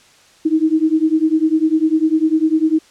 sine beating tone pair, 311.1 / 321.1 Hz, D#4 / E4, 0 / -45 cents, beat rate 10 Hz, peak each -15 dBFS, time 0.45-2.79 s, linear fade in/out 10 ms, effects white hiss -49 dBFS RMS until 2.9 s + low-pass 7000 Hz 12 dB/octave

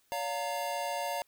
square tone cluster, 569 / 703 / 919 Hz, C#5 / F5 / A#5, +45 / +11 / -25 cents, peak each -38 / -37 / -37 dBFS, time 0.12-1.22 s, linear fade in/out 0 ms, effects white hiss -70 dBFS RMS until 1.27 s

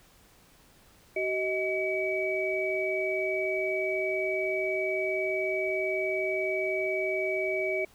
sine tone cluster, 379.4 / 630 / 2278 Hz, F#4 / D#5 / C#7, +43 / +21 / +47 cents, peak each -31 dBFS, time 1.16-7.85 s, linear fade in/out 5 ms, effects pink hiss -59 dBFS RMS until 7.94 s

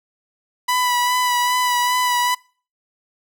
sawtooth tone with vibrato, 987.8 Hz, B5, in tune, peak -13 dBFS, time 0.68-2.35 s, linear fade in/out 10 ms, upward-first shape sine, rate 2.5 Hz, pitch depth 23 cents each way, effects noise-tail reverb RT60 0.4 s tail -24 dB re dry

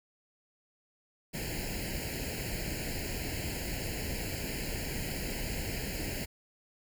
pink noise with comb filter, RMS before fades -36 dBFS, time 1.33-6.26 s, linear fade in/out 20 ms, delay 0.42 ms, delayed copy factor +1, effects none

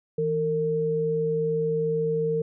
sine tone pair together, 161.54 / 455.6 Hz, E3 / A#4, -35 / -40 cents, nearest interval octave + tritone, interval 1795 cents, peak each -29 / -23 dBFS, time 0.18-2.42 s, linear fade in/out 5 ms, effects none

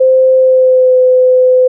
sine tone with pitch glide, 520 to 508.7 Hz, C5 to C5, -11 to -49 cents, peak -4 dBFS, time 0-1.68 s, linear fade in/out 10 ms, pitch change -38 cents, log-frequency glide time 0.36-0.97 s, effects none

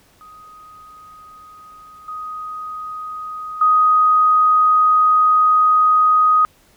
sine tone with level steps, 1250 Hz, D#6, 8 cents sharp, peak -39 / -26 / -10 dBFS, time 0.21-6.45 s, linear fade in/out 0 ms, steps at 2.08 / 3.61 s, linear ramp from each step 5 ms, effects pink hiss -54 dBFS RMS until 6.76 s

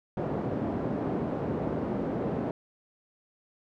pink band-pass noise, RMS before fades -31 dBFS, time 0.17-2.51 s, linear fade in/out 2 ms, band 170 to 550 Hz, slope 12 dB/octave, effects none

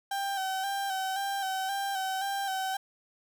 35% pulse tone with vibrato, 777 Hz, G5, 16 cents flat, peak -28 dBFS, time 0.11-2.77 s, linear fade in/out 5 ms, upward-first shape square, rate 1.9 Hz, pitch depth 33 cents each way, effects none

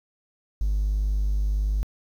triangle tone, 50.7 Hz, G#1, 41 cents flat, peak -18 dBFS, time 0.61-1.83 s, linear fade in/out 0 ms, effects tanh soft clip ceiling -16 dBFS + 9-bit

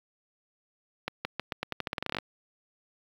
accelerating click train, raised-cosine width 0.3 ms, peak -14 dBFS, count 17, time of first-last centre 1.08-2.186 s, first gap 170 ms, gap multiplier 0.86, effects high-pass 80 Hz 12 dB/octave + 8-bit

